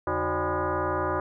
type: tone with frequency modulation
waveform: sine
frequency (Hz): 311.1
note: D#4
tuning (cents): 0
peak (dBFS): -24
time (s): 0.07-1.2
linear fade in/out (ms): 2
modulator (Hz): 227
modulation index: 4.7
effects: none